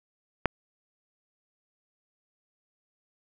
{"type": "click", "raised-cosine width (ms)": 0.5, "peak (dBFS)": -7, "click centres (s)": 0.457, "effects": []}